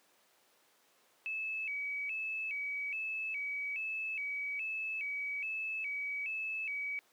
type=tone with vibrato; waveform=sine; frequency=2435 Hz; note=D#7; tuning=38 cents flat; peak=-35 dBFS; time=1.26-6.99 s; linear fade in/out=0 ms; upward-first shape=square; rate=1.2 Hz; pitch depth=120 cents each way; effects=pink hiss -68 dBFS RMS until 7.12 s + high-pass 400 Hz 12 dB/octave